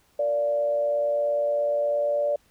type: tone with frequency modulation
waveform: sine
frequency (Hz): 582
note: D5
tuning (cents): -16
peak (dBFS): -21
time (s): 0.19-2.36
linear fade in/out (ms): 5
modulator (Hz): 117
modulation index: 0.39
effects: pink hiss -63 dBFS RMS until 2.5 s